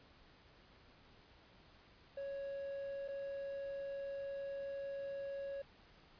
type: tone with dropouts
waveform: triangle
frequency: 554.4 Hz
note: C#5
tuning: in tune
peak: -39 dBFS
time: 2.17-5.62 s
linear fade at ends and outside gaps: 5 ms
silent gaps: 3.079-3.085 s
effects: pink hiss -64 dBFS RMS until 6.19 s + resampled to 11025 Hz